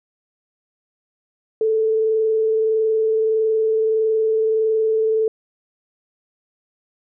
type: tone with frequency modulation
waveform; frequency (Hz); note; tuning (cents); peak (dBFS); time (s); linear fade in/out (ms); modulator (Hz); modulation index
sine; 440; A4; 0; -15; 1.61-5.28; 2; 21.6; 0.2
effects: none